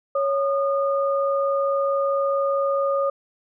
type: tone pair together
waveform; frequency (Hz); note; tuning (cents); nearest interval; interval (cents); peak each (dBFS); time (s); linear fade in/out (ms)
sine; 554.4 / 1221.1; C#5 / D#6; 0 / -33; octave + major second; 1367; -20 / -25; 0.15-3.1; 5
effects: none